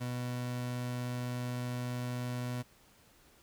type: tone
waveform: 30% pulse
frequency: 123.47 Hz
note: B2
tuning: in tune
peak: -32 dBFS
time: 0-2.63 s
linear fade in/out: 20 ms
effects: pink hiss -63 dBFS RMS until 3.42 s